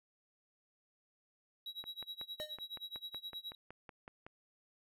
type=tone with tremolo; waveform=triangle; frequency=3869 Hz; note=B7; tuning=36 cents flat; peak=-39 dBFS; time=1.66-3.55 s; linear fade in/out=2 ms; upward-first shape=sine; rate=9.5 Hz; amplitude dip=95%
type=click train; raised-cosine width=0.5 ms; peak=-34 dBFS; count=14; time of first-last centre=1.84-4.265 s; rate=5.36 Hz
type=tone with exponential decay; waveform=square; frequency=610 Hz; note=D#5; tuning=34 cents flat; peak=-40 dBFS; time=2.4-2.61 s; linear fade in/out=0 ms; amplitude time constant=45 ms
effects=none